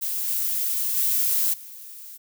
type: noise with level steps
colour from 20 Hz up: violet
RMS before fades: -27 / -25 / -22 / -41 dBFS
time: 0.01-2.18 s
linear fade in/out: 20 ms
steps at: 0.27 / 0.96 / 1.53 s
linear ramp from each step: 10 ms
effects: none